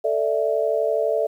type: chord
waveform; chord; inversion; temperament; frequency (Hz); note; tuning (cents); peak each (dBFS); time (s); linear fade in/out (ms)
sine; A suspended fourth; none; equal with one note detuned; 442.8 / 587.3 / 659.3; A4 / D5 / E5; +11 / 0 / 0; -23; 0.04-1.27; 10
effects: 9-bit